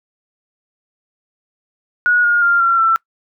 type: tone with pitch steps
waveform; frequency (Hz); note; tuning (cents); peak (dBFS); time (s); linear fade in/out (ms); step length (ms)
sine; 1455 / 1425.1 / 1395.7 / 1367 / 1338.9; F#6 / F6 / F6 / F6 / E6; -29 / +35 / -2 / -37 / +27; -10; 2.06-2.96; 0; 180
effects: noise-tail reverb RT60 0.1 s tail -23 dB re dry